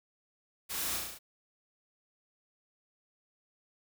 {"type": "noise with echo", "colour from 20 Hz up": "white", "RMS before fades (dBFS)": -38, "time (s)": [0.69, 0.98], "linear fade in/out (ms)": 20, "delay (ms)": 35, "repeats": 6, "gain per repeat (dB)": -2, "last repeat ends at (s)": 1.19, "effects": []}